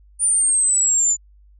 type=exponential sweep; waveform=sine; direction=down; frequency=9340 to 7020 Hz; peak=-13 dBFS; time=0.19-1.17 s; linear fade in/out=50 ms; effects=tanh soft clip ceiling -11 dBFS + added 50 Hz sine -47 dBFS peak until 1.59 s